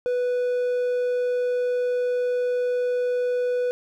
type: tone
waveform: triangle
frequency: 493.9 Hz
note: B4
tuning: in tune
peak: -19 dBFS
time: 0.06-3.71 s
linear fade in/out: 0 ms
effects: none